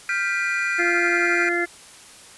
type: chord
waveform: triangle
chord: G dominant seventh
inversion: third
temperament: equal with one note detuned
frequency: 1396.9 / 1568 / 1975.5 / 2408 Hz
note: F6 / G6 / B6 / D7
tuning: 0 / 0 / 0 / +43 cents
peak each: -25 dBFS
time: 0.09-1.49 s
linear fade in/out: 2 ms
type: harmonic tone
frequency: 346.4 Hz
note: F4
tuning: 14 cents flat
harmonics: 1 / 2 / 4 / 5 / 6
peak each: -24 / -30 / -30 / -26 / -25 dBFS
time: 0.78-1.66 s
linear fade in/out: 20 ms
effects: white hiss -45 dBFS RMS until 2.37 s + resampled to 24000 Hz